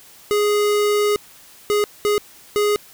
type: tone bursts at uneven times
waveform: square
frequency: 415.3 Hz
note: G#4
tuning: in tune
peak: -16 dBFS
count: 4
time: 0.31-1.16 / 1.7-1.84 / 2.05-2.18 / 2.56-2.76 s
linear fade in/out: 0 ms
effects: white hiss -46 dBFS RMS until 2.93 s